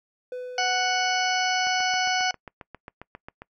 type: tone with exponential decay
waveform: triangle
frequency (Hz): 500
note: B4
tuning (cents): +21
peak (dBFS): -28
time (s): 0.32-2.35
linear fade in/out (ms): 2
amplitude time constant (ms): 440
type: harmonic tone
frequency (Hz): 740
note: F#5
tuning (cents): 0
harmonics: 1 / 2 / 3 / 4 / 6 / 7 / 8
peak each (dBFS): -25 / -28 / -30 / -31 / -33 / -33 / -34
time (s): 0.58-2.31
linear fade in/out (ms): 2
type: click train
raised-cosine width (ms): 0.5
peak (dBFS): -24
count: 14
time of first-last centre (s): 1.67-3.42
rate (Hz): 7.43
effects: noise-tail reverb RT60 0.1 s tail -24 dB re dry